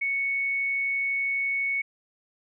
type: tone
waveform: sine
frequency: 2217 Hz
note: C#7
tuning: in tune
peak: -24 dBFS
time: 0.01-1.82 s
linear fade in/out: 10 ms
effects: none